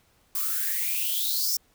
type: noise with high-pass filter sweep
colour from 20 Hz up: violet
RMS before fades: -27 dBFS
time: 0.35-1.57 s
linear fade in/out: 5 ms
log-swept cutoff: 1100 to 5700 Hz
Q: 9.9
effects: pink hiss -64 dBFS RMS until 1.74 s